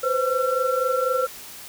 sine tone cluster, 502 / 526 / 1354 Hz, B4 / C5 / E6, +28 / +9 / +46 cents, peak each -24 / -24 / -24 dBFS, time 0.03-1.27 s, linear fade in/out 10 ms, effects white hiss -40 dBFS RMS until 1.68 s

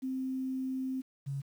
sine tone pair in turn, 261.6 / 138.58 Hz, C4 / C#3, 0 / 0 cents, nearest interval major seventh, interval 1100 cents, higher first, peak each -32 / -33 dBFS, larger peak first, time 0.02-1.02 / 1.26-1.42 s, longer first, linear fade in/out 20 ms, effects 10-bit

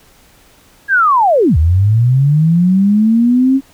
sine linear two-way sweep, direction down then up, 1661.2 to 74.2 to 273.1 Hz, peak -7 dBFS, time 0.88-3.61 s, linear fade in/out 50 ms, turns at 1.57 s, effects pink hiss -47 dBFS RMS until 3.73 s

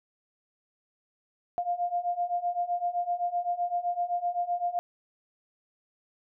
sine beating tone pair, 698.5 / 706.3 Hz, F5 / F5, 0 / +19 cents, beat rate 7.8 Hz, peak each -31 / -29 dBFS, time 1.58-4.79 s, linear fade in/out 0 ms, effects none

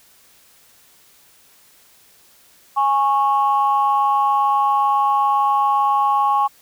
sine tone pair together, 827.4 / 1100 Hz, G#5 / C#6, -7 / -14 cents, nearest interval perfect fourth, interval 493 cents, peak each -16 dBFS, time 2.76-6.48 s, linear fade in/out 20 ms, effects tanh soft clip ceiling -7 dBFS + white hiss -52 dBFS RMS until 6.61 s

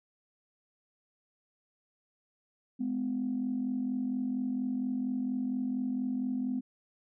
sine tone pair together, 210 / 254.3 Hz, G#3 / C4, +19 / -49 cents, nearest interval minor third, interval 332 cents, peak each -35 / -30 dBFS, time 2.79-6.61 s, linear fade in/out 20 ms, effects tanh soft clip ceiling -23 dBFS

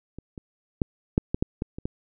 clicks, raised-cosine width 3 ms, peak -25 / -25 / -9 / -6 / -11 / -9 / -14 / -22 / -15 dBFS, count 9, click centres 0.186 / 0.378 / 0.818 / 1.179 / 1.345 / 1.425 / 1.621 / 1.785 / 1.855 s, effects none

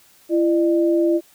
sine tone pair together, 337.7 / 602.9 Hz, E4 / D5, +42 / +45 cents, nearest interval minor seventh, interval 1003 cents, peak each -15 / -22 dBFS, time 0.29-1.21 s, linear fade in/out 50 ms, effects white hiss -53 dBFS RMS until 1.34 s

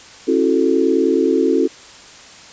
sine chord, F# minor seventh, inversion second, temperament equal with one note detuned, 271 / 329.6 / 370 / 440 Hz, C#4 / E4 / F#4 / A4, -39 / 0 / 0 / 0 cents, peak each -18 dBFS, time 0.27-1.68 s, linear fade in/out 20 ms, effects white hiss -40 dBFS RMS until 2.52 s + resampled to 16000 Hz

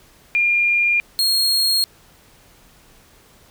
sine / 40% pulse tone pair in turn, 2407 / 4266 Hz, D7 / C8, +42 / +33 cents, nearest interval minor seventh, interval 991 cents, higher second, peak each -14 dBFS, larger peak neither, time 0.35-1 / 1.19-1.84 s, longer neither, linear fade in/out 0 ms, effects pink hiss -51 dBFS RMS until 3.5 s

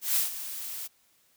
blue noise with ADSR envelope, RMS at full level -24 dBFS, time 0.01-0.88 s, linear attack 150 ms, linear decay 140 ms, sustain -13 dB, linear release 21 ms, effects white hiss -66 dBFS RMS until 1.36 s

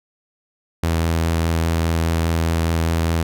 sawtooth tone with vibrato, 82.41 Hz, E2, in tune, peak -13 dBFS, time 0.83-3.23 s, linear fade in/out 5 ms, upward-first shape sine, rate 4.9 Hz, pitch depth 14 cents each way, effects none

